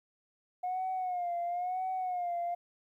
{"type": "tone with vibrato", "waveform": "sine", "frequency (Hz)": 721, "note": "F#5", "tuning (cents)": -45, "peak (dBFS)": -30, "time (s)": [0.63, 2.55], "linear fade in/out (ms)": 10, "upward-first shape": "sine", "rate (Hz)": 0.99, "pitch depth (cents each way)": 72, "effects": ["tanh soft clip ceiling -28 dBFS", "12-bit"]}